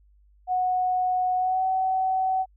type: tone with pitch glide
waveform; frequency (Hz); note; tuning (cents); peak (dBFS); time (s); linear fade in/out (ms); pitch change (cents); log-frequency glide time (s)
sine; 735 to 755.2; F#5 to F#5; -12 to +35; -21; 0.47-2.46; 50; +47; 1.37-1.65
effects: added 50 Hz sine -55 dBFS peak until 2.56 s